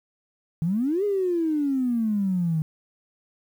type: exponential two-way sweep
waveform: triangle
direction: up then down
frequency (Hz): 154.1 to 418.8 to 154.1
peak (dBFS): -17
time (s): 0.62-2.62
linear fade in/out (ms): 0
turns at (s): 1.04
effects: tanh soft clip ceiling -19 dBFS + 9-bit